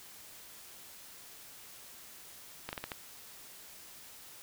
slowing click train, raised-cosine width 0.3 ms, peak -21 dBFS, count 5, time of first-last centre 2.69-2.918 s, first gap 39 ms, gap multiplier 1.26, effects white hiss -52 dBFS RMS until 4.42 s

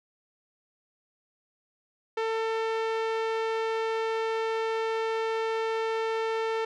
sawtooth tone with low-pass filter, 447.5 Hz, A4, 29 cents sharp, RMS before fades -29 dBFS, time 2.17-6.65 s, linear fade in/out 5 ms, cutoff 3200 Hz, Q 0.65, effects none

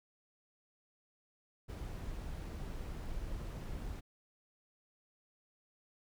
brown noise, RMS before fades -42 dBFS, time 1.68-4.01 s, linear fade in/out 20 ms, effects none

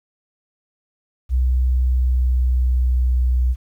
sine tone with pitch glide, 63.2 to 62.29 Hz, B1 to B1, +41 to +15 cents, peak -14 dBFS, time 1.29-3.56 s, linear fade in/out 50 ms, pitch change -26 cents, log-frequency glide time 1.67-3.23 s, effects 9-bit

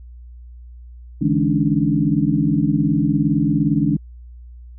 sine tone cluster, 147.3 / 164.8 / 209.9 / 278.9 / 298.4 Hz, D3 / E3 / G#3 / C#4 / D4, +6 / 0 / +19 / +11 / +28 cents, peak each -21 dBFS, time 1.21-3.97 s, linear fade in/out 10 ms, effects added 60 Hz sine -36 dBFS peak until 4.78 s

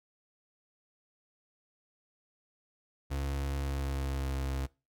35% pulse tone with pitch glide, 69.3 to 67.33 Hz, C#2 to C#2, 0 to -50 cents, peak -30 dBFS, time 3.1-4.67 s, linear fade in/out 20 ms, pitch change -50 cents, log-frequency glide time 3.56-4.35 s, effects noise-tail reverb RT60 0.3 s tail -23 dB re dry

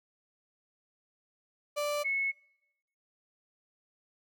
35% pulse / sine tone pair in turn, 587.3 / 2194 Hz, D5 / C#7, 0 / -18 cents, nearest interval octave + major seventh, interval 2282 cents, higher second, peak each -28 dBFS, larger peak neither, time 1.76-2.04 / 2.04-2.32 s, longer neither, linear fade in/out 20 ms, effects noise-tail reverb RT60 0.9 s tail -24 dB re dry

